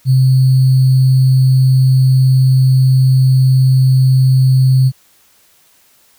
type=tone with sample-and-hold; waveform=sine; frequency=130.81 Hz; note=C3; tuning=in tune; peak=-6 dBFS; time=0.05-4.92 s; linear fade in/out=50 ms; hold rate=4410 Hz; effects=white hiss -51 dBFS RMS until 6.18 s